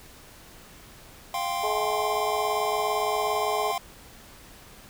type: chord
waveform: square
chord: F suspended second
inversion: none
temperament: equal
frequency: 698.5 / 784 / 1046.5 Hz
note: F5 / G5 / C6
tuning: 0 / 0 / 0 cents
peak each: -32 dBFS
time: 1.34-3.78 s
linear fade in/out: 2 ms
type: harmonic tone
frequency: 212.8 Hz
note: G#3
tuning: 42 cents sharp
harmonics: 2 / 3 / 4 / 5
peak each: -30 / -32 / -33 / -34 dBFS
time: 1.63-3.72 s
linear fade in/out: 10 ms
effects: pink hiss -49 dBFS RMS until 4.89 s